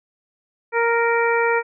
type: harmonic tone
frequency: 465.7 Hz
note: A#4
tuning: 2 cents flat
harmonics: 1 / 2 / 3 / 4 / 5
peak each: -19 / -22 / -24 / -25 / -26 dBFS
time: 0.72-1.63 s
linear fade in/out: 50 ms
effects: none